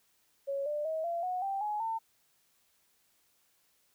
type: tone with pitch steps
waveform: sine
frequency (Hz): 554.4 / 594.2 / 636.8 / 682.5 / 731.5 / 784 / 840.3 / 900.6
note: C#5 / D5 / D#5 / F5 / F#5 / G5 / G#5 / A5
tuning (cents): 0 / +20 / +40 / -40 / -20 / 0 / +20 / +40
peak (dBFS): -31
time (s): 0.47-1.99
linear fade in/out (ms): 20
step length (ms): 190
effects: white hiss -71 dBFS RMS until 3.94 s